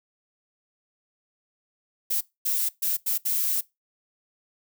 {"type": "noise bursts at uneven times", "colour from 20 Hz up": "violet", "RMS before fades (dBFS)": -25, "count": 5, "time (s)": [[2.1, 2.21], [2.45, 2.69], [2.82, 2.97], [3.06, 3.18], [3.25, 3.61]], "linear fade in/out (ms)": 10, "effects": ["noise-tail reverb RT60 0.2 s tail -21 dB re dry"]}